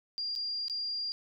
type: tone with dropouts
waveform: sine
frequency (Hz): 4790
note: D8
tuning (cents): +33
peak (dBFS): -32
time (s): 0.18-1.12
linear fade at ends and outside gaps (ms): 0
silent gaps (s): 0.353-0.36 / 0.682-0.698
effects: none